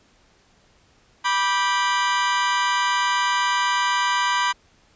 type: chord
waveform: sawtooth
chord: G major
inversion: first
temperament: just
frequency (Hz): 980 / 1176 / 1568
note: B5 / D6 / G6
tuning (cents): -14 / +2 / 0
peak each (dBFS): -17 / -21 / -22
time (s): 1.24-4.53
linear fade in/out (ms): 20
effects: pink hiss -58 dBFS RMS until 4.95 s + resampled to 16000 Hz